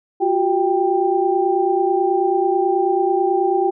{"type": "tone cluster", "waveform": "sine", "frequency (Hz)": [353.5, 382.7, 789], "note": ["F4", "G4", "G5"], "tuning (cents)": [21, -42, 11], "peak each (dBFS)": -19, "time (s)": [0.2, 3.71], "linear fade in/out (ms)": 20, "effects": []}